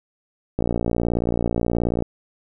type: click train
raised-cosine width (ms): 2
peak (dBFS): -8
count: 85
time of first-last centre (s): 0.59-2.023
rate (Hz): 58.6
effects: none